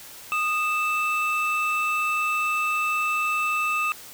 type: tone pair together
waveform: triangle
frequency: 1235.5 / 2637 Hz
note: D#6 / E7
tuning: -13 / 0 cents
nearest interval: octave + minor second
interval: 1313 cents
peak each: -23 dBFS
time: 0.32-3.92 s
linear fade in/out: 0 ms
effects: white hiss -43 dBFS RMS until 4.13 s